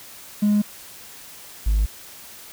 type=tone pair in turn; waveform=triangle; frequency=207.7 / 51.92 Hz; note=G#3 / G#1; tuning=0 / 0 cents; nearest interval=2 octaves; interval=2400 cents; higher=first; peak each=-12 / -13 dBFS; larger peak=first; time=0.42-0.62 / 1.66-1.86 s; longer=neither; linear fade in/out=10 ms; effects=tanh soft clip ceiling -11 dBFS + white hiss -42 dBFS RMS until 2.52 s